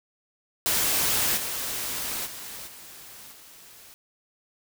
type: noise with level steps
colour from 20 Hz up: white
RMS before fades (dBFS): -24 / -31 / -39 / -45 / -49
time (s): 0.66-3.94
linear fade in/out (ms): 0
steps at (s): 1.36 / 2.25 / 2.66 / 3.31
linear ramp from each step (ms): 20
effects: none